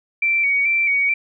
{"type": "tone with vibrato", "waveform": "sine", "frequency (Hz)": 2295, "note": "D7", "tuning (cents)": -40, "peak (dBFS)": -15, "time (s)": [0.22, 1.14], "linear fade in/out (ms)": 5, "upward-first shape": "square", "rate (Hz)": 2.3, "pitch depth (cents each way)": 37, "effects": []}